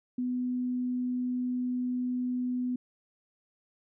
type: tone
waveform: sine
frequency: 249.4 Hz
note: B3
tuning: 17 cents sharp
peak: -28 dBFS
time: 0.18-2.76 s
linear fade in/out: 5 ms
effects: none